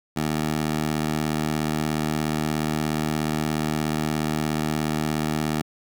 15% pulse tone with high-pass filter, 76.9 Hz, D#2, 20 cents flat, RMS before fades -25 dBFS, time 0.16-5.62 s, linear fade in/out 10 ms, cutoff 170 Hz, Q 0.86, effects none

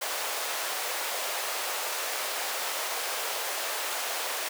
pink high-pass noise, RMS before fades -32 dBFS, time 0.01-4.49 s, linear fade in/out 10 ms, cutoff 520 Hz, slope 24 dB/octave, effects none

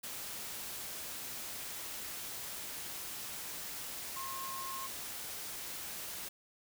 sine tone in noise, 1070 Hz, C6, 38 cents sharp, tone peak -41 dBFS, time 4.16-4.87 s, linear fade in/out 10 ms, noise white, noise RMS -43 dBFS, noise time 0.03-6.29 s, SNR -1 dB, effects none

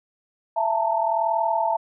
sine tone cluster, 668 / 874 / 915 Hz, E5 / A5 / A#5, +23 / -12 / -32 cents, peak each -24 dBFS, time 0.56-1.77 s, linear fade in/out 10 ms, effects none

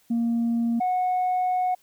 sine tone pair in turn, 233.2 / 733.1 Hz, A#3 / F#5, +1 / -16 cents, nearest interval octave + minor sixth, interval 1983 cents, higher second, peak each -19 dBFS, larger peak neither, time 0.1-0.8 / 0.8-1.75 s, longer second, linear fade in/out 10 ms, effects tanh soft clip ceiling -19 dBFS + white hiss -62 dBFS RMS until 1.82 s

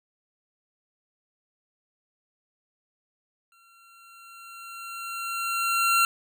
25% pulse tone with exponential growth, 1367 Hz, F6, 37 cents flat, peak -14 dBFS, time 3.52-6.05 s, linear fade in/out 1 ms, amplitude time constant 550 ms, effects none

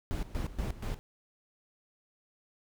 brown noise with tremolo, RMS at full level -33 dBFS, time 0.11-0.99 s, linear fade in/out 0 ms, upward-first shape square, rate 4.2 Hz, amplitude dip 80%, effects none

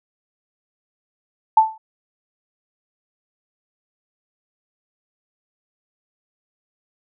sine tone with exponential decay, 880 Hz, A5, in tune, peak -5 dBFS, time 1.57-1.78 s, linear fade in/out 5 ms, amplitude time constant 45 ms, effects none

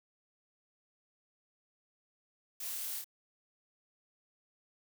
blue noise with echo, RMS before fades -42 dBFS, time 2.6-2.99 s, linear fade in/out 5 ms, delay 27 ms, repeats 2, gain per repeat -2 dB, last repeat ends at 3.044 s, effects none

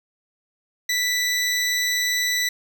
20% pulse tone, 1975.5 Hz, B6, in tune, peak -15 dBFS, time 0.89-2.49 s, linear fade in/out 5 ms, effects none

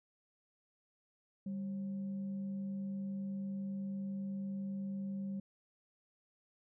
sine tone with frequency modulation, 196 Hz, G3, in tune, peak -37 dBFS, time 1.46-5.4 s, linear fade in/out 5 ms, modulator 342 Hz, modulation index 0.2, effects none

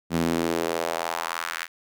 sawtooth tone with high-pass filter sweep, 83.3 Hz, E2, 19 cents sharp, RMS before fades -27 dBFS, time 0.1-1.68 s, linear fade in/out 50 ms, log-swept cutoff 190 to 1800 Hz, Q 1.9, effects none

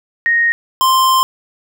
sine / square tone pair in turn, 1864.7 / 1046.5 Hz, A#6 / C6, 0 / 0 cents, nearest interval minor seventh, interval 1000 cents, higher first, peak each -10 dBFS, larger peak neither, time 0.26-0.52 / 0.81-1.23 s, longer second, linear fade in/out 0 ms, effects none

